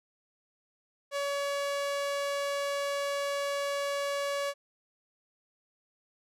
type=tone with low-pass filter; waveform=sawtooth; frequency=565 Hz; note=C#5; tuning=33 cents sharp; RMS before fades=-32 dBFS; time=1.11-4.54 s; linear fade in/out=50 ms; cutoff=11000 Hz; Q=0.54; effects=none